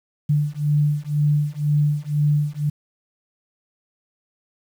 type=beating tone pair; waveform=sine; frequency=146.83 / 148.83 Hz; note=D3 / D3; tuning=0 / +23 cents; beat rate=2 Hz; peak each=-20 dBFS; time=0.29-2.7 s; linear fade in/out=10 ms; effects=8-bit